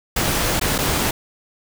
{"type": "noise with dropouts", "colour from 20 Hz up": "pink", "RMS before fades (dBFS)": -20, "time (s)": [0.16, 1.11], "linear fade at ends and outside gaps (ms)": 5, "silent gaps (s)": [[0.597, 0.612], [0.781, 0.786]], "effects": []}